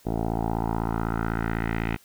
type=tone with low-pass filter sweep; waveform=10% pulse; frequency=56 Hz; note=A1; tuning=31 cents sharp; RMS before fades=-27 dBFS; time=0.05-1.97 s; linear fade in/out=20 ms; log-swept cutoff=600 to 2400 Hz; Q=2.8; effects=white hiss -57 dBFS RMS until 2.04 s